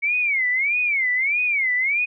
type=tone with vibrato; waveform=sine; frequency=2217 Hz; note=C#7; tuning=in tune; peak=-18 dBFS; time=0.02-2.06 s; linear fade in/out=20 ms; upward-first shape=sine; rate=1.6 Hz; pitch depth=200 cents each way; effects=none